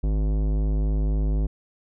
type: tone with tanh clipping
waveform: sine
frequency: 51.91 Hz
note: G#1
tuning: in tune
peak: -22 dBFS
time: 0.03-1.47 s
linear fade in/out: 10 ms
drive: 17 dB
effects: none